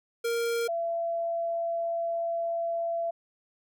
square / sine tone pair in turn, 466.2 / 674.2 Hz, A#4 / E5, 0 / +39 cents, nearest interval tritone, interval 639 cents, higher second, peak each -27 dBFS, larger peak neither, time 0.24-0.68 / 0.68-3.11 s, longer second, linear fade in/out 10 ms, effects none

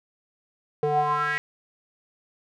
square tone with band-pass filter sweep, 148.2 Hz, D3, 16 cents sharp, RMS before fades -24 dBFS, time 0.83-1.38 s, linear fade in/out 0 ms, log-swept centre 510 to 2000 Hz, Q 6, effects none

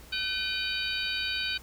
harmonic tone with a mistuned harmonic, 760 Hz, F#5, 46 cents sharp, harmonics 2 / 3 / 4 / 5 / 6, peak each -35 / -35 / -35 / -35 / -35 dBFS, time 0.12-1.58 s, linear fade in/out 10 ms, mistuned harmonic 3, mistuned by +110 cents, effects added 60 Hz sine -50 dBFS peak until 1.62 s + pink hiss -52 dBFS RMS until 1.62 s

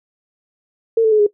sine tone with pitch steps, 453.5 / 440.1 / 427.1 / 414.4 Hz, A#4 / A4 / G#4 / G#4, -48 / 0 / +48 / -4 cents, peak -9 dBFS, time 0.97-1.266 s, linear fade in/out 5 ms, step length 74 ms, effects noise-tail reverb RT60 0.1 s tail -18 dB re dry

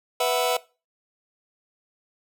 sawtooth chord, B suspended fourth, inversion none, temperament just, 493.9 / 658.5 / 740.8 Hz, B4 / E5 / F#5, 0 / -2 / +2 cents, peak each -20 / -21 / -22 dBFS, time 0.2-0.57 s, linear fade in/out 5 ms, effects noise-tail reverb RT60 0.3 s tail -20 dB re dry

